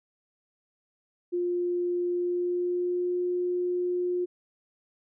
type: tone with pitch glide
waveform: sine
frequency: 352.8 to 357.1 Hz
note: F4 to F4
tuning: +18 to +39 cents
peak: -25 dBFS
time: 1.32-4.26 s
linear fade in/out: 20 ms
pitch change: +21 cents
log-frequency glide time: 2.1-3.18 s
effects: none